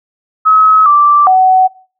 sine tone with pitch steps, 1281 / 1171 / 749 Hz, E6 / D6 / F#5, -50 / -5 / +21 cents, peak -4 dBFS, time 0.45-1.68 s, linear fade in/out 20 ms, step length 410 ms, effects noise-tail reverb RT60 0.4 s tail -21 dB re dry

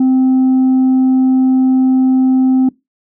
sine tone, 259.9 Hz, C4, 11 cents flat, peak -5 dBFS, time 0-2.69 s, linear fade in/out 5 ms, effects noise-tail reverb RT60 0.2 s tail -23 dB re dry + tanh soft clip ceiling -7 dBFS

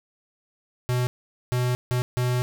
square tone bursts at uneven times, 124.3 Hz, B2, 12 cents sharp, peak -22 dBFS, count 4, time 0.89-1.07 / 1.52-1.75 / 1.91-2.02 / 2.17-2.42 s, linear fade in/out 0 ms, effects none

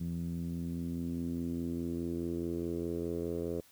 10% pulse tone with low-pass filter sweep, 84.8 Hz, E2, 50 cents sharp, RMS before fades -36 dBFS, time 0-3.61 s, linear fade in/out 10 ms, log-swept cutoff 180 to 480 Hz, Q 2.9, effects white hiss -62 dBFS RMS until 3.71 s

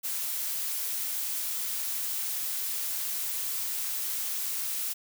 blue noise, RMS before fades -32 dBFS, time 0.03-4.94 s, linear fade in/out 20 ms, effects none

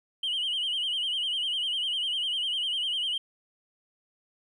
sine tone with vibrato, 3036 Hz, F#7, 44 cents sharp, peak -25 dBFS, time 0.23-3.18 s, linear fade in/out 5 ms, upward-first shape sine, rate 10 Hz, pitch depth 100 cents each way, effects tanh soft clip ceiling -24 dBFS + 11-bit

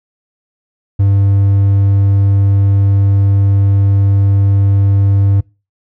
triangle tone, 99.1 Hz, G2, 19 cents sharp, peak -5 dBFS, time 0.99-5.41 s, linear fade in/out 10 ms, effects noise-tail reverb RT60 0.3 s tail -24 dB re dry

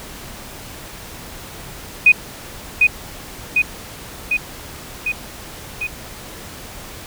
sine tone with echo, 2489 Hz, D#7, in tune, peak -5 dBFS, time 2.06-2.12 s, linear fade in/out 5 ms, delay 750 ms, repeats 5, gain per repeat -3 dB, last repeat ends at 5.87 s, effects pink hiss -35 dBFS RMS until 7.06 s

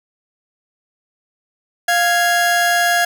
40% pulse tone pair together, 699.2 / 1661.2 Hz, F5 / G#6, +2 / 0 cents, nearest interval octave + minor third, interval 1498 cents, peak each -15 dBFS, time 1.88-3.05 s, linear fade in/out 5 ms, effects none

